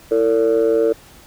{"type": "tone with amplitude modulation", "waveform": "sine", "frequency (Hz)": 451.9, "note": "A4", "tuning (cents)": 46, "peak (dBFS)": -7, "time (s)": [0.11, 0.93], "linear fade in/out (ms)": 10, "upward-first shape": "sine", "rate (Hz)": 120, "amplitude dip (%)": 100, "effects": ["tanh soft clip ceiling -7 dBFS", "pink hiss -45 dBFS RMS until 1.26 s"]}